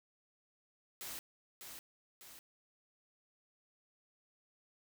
white noise with echo, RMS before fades -45 dBFS, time 1.01-1.19 s, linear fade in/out 0 ms, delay 600 ms, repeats 2, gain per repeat -5 dB, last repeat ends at 2.39 s, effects none

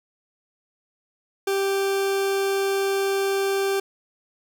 40% pulse tone, 392 Hz, G4, in tune, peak -20 dBFS, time 1.47-3.8 s, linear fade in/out 5 ms, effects none

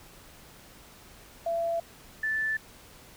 sine tone pair in turn, 673 / 1756.7 Hz, E5 / A6, +36 / -3 cents, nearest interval octave + perfect fourth, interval 1661 cents, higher second, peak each -26 dBFS, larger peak neither, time 1.46-1.8 / 2.23-2.57 s, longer neither, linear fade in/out 5 ms, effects pink hiss -52 dBFS RMS until 3.16 s

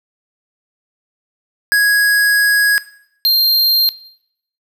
square tone pair in turn, 1661.2 / 4186 Hz, G#6 / C8, 0 / 0 cents, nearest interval octave + major third, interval 1600 cents, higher second, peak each -10 dBFS, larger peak neither, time 1.72-2.78 / 3.25-3.89 s, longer first, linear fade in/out 0 ms, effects noise-tail reverb RT60 0.7 s tail -18 dB re dry

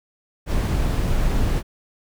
brown noise, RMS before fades -20 dBFS, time 0.46-1.63 s, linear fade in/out 50 ms, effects none

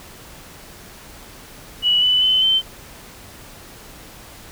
sine tone with pitch steps, 2940 / 2990 / 3040 / 3092 Hz, F#7 / F#7 / F#7 / G7, -12 / +17 / +46 / -24 cents, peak -13 dBFS, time 1.82-2.62 s, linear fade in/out 50 ms, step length 200 ms, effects pink hiss -41 dBFS RMS until 4.51 s

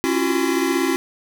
square tone cluster, 272.9 / 337 / 352.1 / 374.4 / 2029 Hz, C#4 / E4 / F4 / F#4 / B6, -27 / +38 / +14 / +20 / +46 cents, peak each -23 / -23 / -28 / -25 / -32 dBFS, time 0.04-0.96 s, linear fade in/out 0 ms, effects none

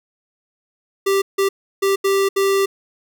square tone bursts at uneven times, 392 Hz, G4, in tune, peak -15 dBFS, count 5, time 1.06-1.22 / 1.38-1.49 / 1.82-1.96 / 2.04-2.29 / 2.36-2.66 s, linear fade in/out 10 ms, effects none

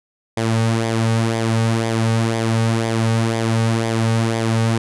sawtooth tone with flanger, 113.4 Hz, A#2, 47 cents flat, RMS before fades -18 dBFS, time 0.37-4.78 s, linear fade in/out 5 ms, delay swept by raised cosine 0.71 to 3.01 ms, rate 2 Hz, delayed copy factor -0.55, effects resampled to 24000 Hz

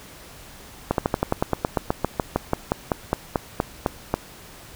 slowing click train, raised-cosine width 1 ms, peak -5 dBFS, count 22, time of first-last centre 0.91-4.14 s, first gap 72 ms, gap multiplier 1.07, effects pink hiss -44 dBFS RMS until 4.75 s

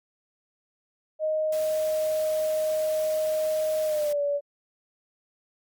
sine tone with pitch glide, 622.3 to 574 Hz, D#5 to D5, 0 to -40 cents, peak -23 dBFS, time 1.19-4.41 s, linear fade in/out 50 ms, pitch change -140 cents, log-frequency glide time 3.85-4.21 s
white noise, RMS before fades -41 dBFS, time 1.52-4.13 s, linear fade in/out 5 ms
effects Opus 48 kbps

